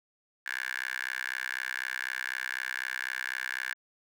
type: tone with high-pass filter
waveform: 10% pulse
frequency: 64 Hz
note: C2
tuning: 38 cents flat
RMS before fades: -35 dBFS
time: 0.46-3.74 s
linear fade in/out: 5 ms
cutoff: 1700 Hz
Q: 6.8
effects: none